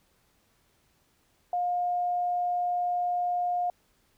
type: tone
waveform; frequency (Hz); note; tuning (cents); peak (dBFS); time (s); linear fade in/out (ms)
sine; 711; F5; +31; -25; 1.53-3.7; 2
effects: pink hiss -68 dBFS RMS until 4.17 s